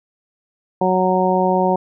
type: harmonic tone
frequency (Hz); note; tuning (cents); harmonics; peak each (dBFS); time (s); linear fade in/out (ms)
185; F#3; 0; 1 / 2 / 3 / 4 / 5; -20 / -20 / -20 / -20 / -20; 0.81-1.76; 5
effects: none